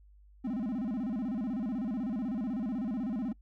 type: tone with vibrato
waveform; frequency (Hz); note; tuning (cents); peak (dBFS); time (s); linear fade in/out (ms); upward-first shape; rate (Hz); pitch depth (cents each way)
triangle; 233.1; A#3; 0; -29; 0.44-3.33; 10; square; 16; 200
effects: noise-tail reverb RT60 0.1 s tail -24 dB re dry + added 50 Hz sine -55 dBFS peak until 3.41 s